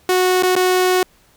sawtooth tone with dropouts, 367.4 Hz, F#4, 12 cents flat, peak -9 dBFS, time 0.09-1.03 s, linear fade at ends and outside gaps 2 ms, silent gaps 0.425-0.433 / 0.554-0.563 s, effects pink hiss -54 dBFS RMS until 1.36 s

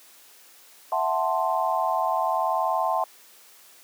sine chord, F# half-diminished seventh, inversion third, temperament equal, 659.3 / 740 / 880 / 1046.5 Hz, E5 / F#5 / A5 / C6, 0 / 0 / 0 / 0 cents, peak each -27 dBFS, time 0.92-3.04 s, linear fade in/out 2 ms, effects white hiss -52 dBFS RMS until 3.83 s + high-pass 300 Hz 12 dB/octave

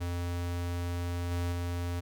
square tone with level steps, 87.31 Hz, F2, in tune, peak -32 / -30 / -32 dBFS, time 0-2.01 s, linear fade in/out 20 ms, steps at 1.31 / 1.52 s, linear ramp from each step 5 ms, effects none

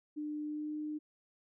sine tone with pitch glide, 300 to 303 Hz, D4 to D#4, +37 to -46 cents, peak -36 dBFS, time 0.16-0.99 s, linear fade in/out 20 ms, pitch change +17 cents, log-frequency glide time 0.46-0.73 s, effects none

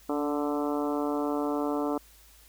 harmonic tone with a mistuned harmonic, 146.83 Hz, D3, in tune, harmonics 2 / 3 / 4 / 5 / 6 / 7 / 8 / 9, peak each -29 / -33 / -35 / -37 / -39 / -40 / -41 / -42 dBFS, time 0.09-1.98 s, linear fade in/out 5 ms, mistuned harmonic 2, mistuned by -19 cents, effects added 52 Hz sine -57 dBFS peak until 2.48 s + white hiss -57 dBFS RMS until 2.48 s

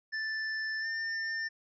square tone with pitch glide, 1760 to 1801.1 Hz, A6 to A6, 0 to +40 cents, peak -33 dBFS, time 0.12-1.49 s, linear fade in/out 20 ms, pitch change +40 cents, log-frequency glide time 0.8-0.87 s, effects resampled to 16000 Hz

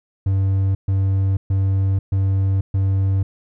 triangle tone bursts, 96.7 Hz, G2, 23 cents flat, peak -13 dBFS, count 5, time 0.26-3.23 s, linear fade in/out 5 ms, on 490 ms, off 130 ms, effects none

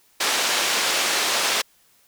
white band-pass noise, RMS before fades -22 dBFS, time 0.2-1.62 s, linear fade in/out 10 ms, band 360 to 5400 Hz, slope 12 dB/octave, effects white hiss -59 dBFS RMS until 2.07 s

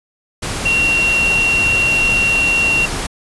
sine tone in noise, 2746 Hz, F7, 30 cents flat, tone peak -12 dBFS, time 0.65-2.86 s, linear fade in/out 10 ms, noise pink, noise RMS -22 dBFS, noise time 0.42-3.07 s, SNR +7 dB, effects resampled to 24000 Hz

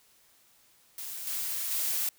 blue noise with level steps, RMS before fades -39 / -33 / -30 dBFS, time 0.98-2.09 s, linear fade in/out 2 ms, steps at 1.27 / 1.71 s, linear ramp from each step 2 ms, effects white hiss -63 dBFS RMS until 2.18 s

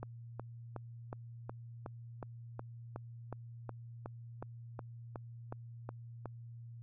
click train, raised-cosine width 1 ms, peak -28 dBFS, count 18, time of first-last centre 0.03-6.257 s, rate 2.73 Hz, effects added 117 Hz sine -47 dBFS peak until 6.82 s

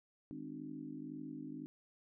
harmonic tone with a mistuned harmonic, 51.91 Hz, G#1, in tune, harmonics 3 / 4 / 5 / 6 / 7, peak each -53 / -54 / -47 / -47 / -59 dBFS, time 0.31-1.66 s, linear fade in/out 0 ms, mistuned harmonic 6, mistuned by -56 cents, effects none

